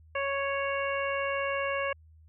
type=harmonic tone; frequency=554.4 Hz; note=C#5; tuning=in tune; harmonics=1 / 2 / 3 / 4 / 5; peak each=-31 / -34 / -36 / -37 / -38 dBFS; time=0.15-1.93 s; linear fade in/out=5 ms; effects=added 79 Hz sine -53 dBFS peak until 2.28 s